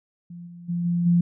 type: tone with level steps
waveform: sine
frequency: 173.1 Hz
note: F3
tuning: 15 cents flat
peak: -36 / -39 / -23 / -20 / -15 dBFS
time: 0.3-1.21 s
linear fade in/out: 5 ms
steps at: 0.46 / 0.68 / 0.84 / 1.05 s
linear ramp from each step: 20 ms
effects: none